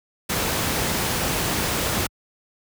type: noise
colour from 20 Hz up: pink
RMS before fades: -23 dBFS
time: 0.29-2.07 s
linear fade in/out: 10 ms
effects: high-pass 60 Hz 12 dB/octave